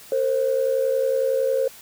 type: tone pair together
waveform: sine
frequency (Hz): 458.1 / 529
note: A#4 / C5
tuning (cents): -30 / +19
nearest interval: major second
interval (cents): 249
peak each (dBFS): -23 / -19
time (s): 0.12-1.68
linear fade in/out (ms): 2
effects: tanh soft clip ceiling -12 dBFS + white hiss -45 dBFS RMS until 1.81 s